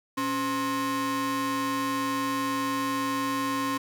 45% pulse ring-modulated tone, 392 Hz, G4, in tune, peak -23 dBFS, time 0.17-3.78 s, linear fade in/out 10 ms, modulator 667 Hz, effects none

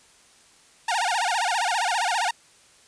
sawtooth tone with vibrato, 816 Hz, G#5, 31 cents flat, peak -18 dBFS, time 0.88-2.31 s, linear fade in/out 5 ms, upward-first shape sine, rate 15 Hz, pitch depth 260 cents each way, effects white hiss -55 dBFS RMS until 2.87 s + resampled to 22050 Hz

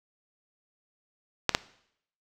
clicks, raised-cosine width 0.2 ms, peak -3 dBFS, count 2, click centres 1.493 / 1.549 s, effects noise-tail reverb RT60 0.7 s tail -19 dB re dry

